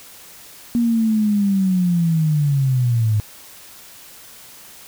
sine linear sweep, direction down, 239.1 to 103.83 Hz, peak -14 dBFS, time 0.75-3.2 s, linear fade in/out 0 ms, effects white hiss -42 dBFS RMS until 4.87 s

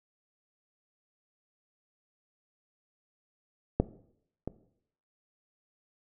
clicks, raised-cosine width 2 ms, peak -9 / -20 dBFS, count 2, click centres 3.8 / 4.476 s, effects noise-tail reverb RT60 0.7 s tail -17 dB re dry

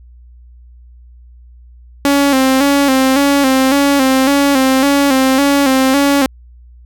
sawtooth tone with vibrato, 272.5 Hz, C#4, 29 cents flat, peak -5 dBFS, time 2.05-6.26 s, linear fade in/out 0 ms, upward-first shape square, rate 1.8 Hz, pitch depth 58 cents each way, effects added 60 Hz sine -37 dBFS peak until 6.85 s

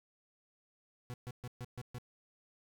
40% pulse tone bursts, 123.1 Hz, B2, 5 cents flat, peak -40 dBFS, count 6, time 1.1-1.984 s, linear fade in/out 0 ms, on 39 ms, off 130 ms, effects none

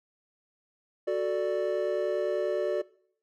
triangle chord, D major, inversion first, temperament equal, 370 / 440 / 587.3 Hz, F#4 / A4 / D5, 0 / 0 / 0 cents, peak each -28 / -30 / -27 dBFS, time 1.07-2.82 s, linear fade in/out 10 ms, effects noise-tail reverb RT60 0.6 s tail -21 dB re dry

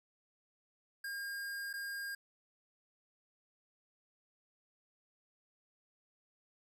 square tone with dropouts, 1614 Hz, G#6, 50 cents flat, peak -40 dBFS, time 1.04-2.15 s, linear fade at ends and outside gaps 5 ms, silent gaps 1.73-1.737 s, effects none

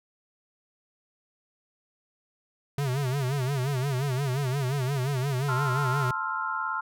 square tone with vibrato, 134.2 Hz, C3, 44 cents sharp, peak -26 dBFS, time 2.78-6.11 s, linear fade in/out 2 ms, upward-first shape sine, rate 5.7 Hz, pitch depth 130 cents each way
clicks, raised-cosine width 1 ms, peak -34 / -34 / -38 / -28 dBFS, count 4, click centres 4.447 / 4.967 / 5.3 / 5.724 s
sine chord, F major seventh, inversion first, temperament equal, 880 / 1046.5 / 1318.5 / 1396.9 Hz, A5 / C6 / E6 / F6, 0 / 0 / 0 / 0 cents, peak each -35 / -33 / -34 / -31 dBFS, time 5.48-6.81 s, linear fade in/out 10 ms
effects none

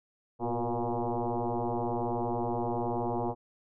sine tone with frequency modulation, 232.7 Hz, A#3, 3 cents flat, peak -28 dBFS, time 0.39-3.35 s, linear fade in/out 50 ms, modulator 119 Hz, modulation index 5.9, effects none

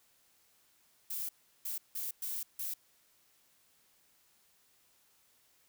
violet noise bursts at uneven times, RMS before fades -38 dBFS, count 5, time 1.1-1.29 / 1.65-1.78 / 1.95-2.11 / 2.22-2.43 / 2.59-2.74 s, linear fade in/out 5 ms, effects white hiss -69 dBFS RMS until 5.68 s

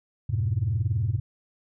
sine chord, F diminished, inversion none, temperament just, 87.31 / 104.77 / 125.72 Hz, F2 / Ab2 / Cb3, 0 / +16 / +31 cents, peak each -29 / -24 / -27 dBFS, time 0.29-1.2 s, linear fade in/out 10 ms, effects tanh soft clip ceiling -16 dBFS

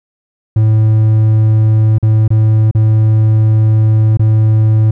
triangle tone with dropouts, 109.2 Hz, A2, 13 cents flat, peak -4 dBFS, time 0.56-4.91 s, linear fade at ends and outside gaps 5 ms, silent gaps 1.984-2.027 / 2.279-2.304 / 2.712-2.749 / 4.172-4.194 s, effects none

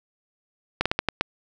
slowing click train, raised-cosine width 0.3 ms, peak -5 dBFS, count 6, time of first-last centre 0.81-1.21 s, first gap 46 ms, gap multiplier 1.28, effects none

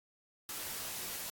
white noise with comb filter, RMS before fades -41 dBFS, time 0.49-1.3 s, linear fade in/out 2 ms, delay 18 ms, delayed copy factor -0.55, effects AAC 64 kbps

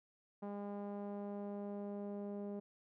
sawtooth tone with low-pass filter sweep, 203 Hz, G#3, 39 cents flat, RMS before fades -44 dBFS, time 0.42-2.6 s, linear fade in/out 10 ms, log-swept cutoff 850 to 540 Hz, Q 1.6, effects none

